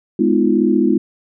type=chord; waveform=sine; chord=F half-diminished seventh; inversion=first; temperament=just; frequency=209.5 / 251.4 / 314.3 / 349.2 Hz; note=Ab3 / Cb4 / Eb4 / F4; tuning=+15 / +31 / +18 / 0 cents; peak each=-17 dBFS; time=0.19-0.98 s; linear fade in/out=5 ms; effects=none